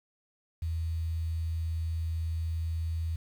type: tone with quantisation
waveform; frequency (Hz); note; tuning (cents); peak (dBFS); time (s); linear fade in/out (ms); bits
sine; 81.8; E2; -13; -29; 0.62-3.16; 5; 9
effects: none